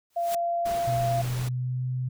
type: noise with exponential growth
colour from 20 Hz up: white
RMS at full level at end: -32 dBFS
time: 0.1-0.35 s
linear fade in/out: 5 ms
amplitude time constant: 53 ms
type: tone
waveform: sine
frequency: 687 Hz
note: F5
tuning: 29 cents flat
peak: -24 dBFS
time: 0.16-1.22 s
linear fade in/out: 10 ms
type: noise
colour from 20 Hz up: pink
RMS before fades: -38 dBFS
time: 0.65-1.49 s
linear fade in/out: 10 ms
type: tone with pitch glide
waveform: sine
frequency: 123.47 to 127.31 Hz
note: B2 to C3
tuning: 0 to -47 cents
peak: -26 dBFS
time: 0.87-2.09 s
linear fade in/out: 10 ms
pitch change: +53 cents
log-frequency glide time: 1.12-1.87 s
effects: none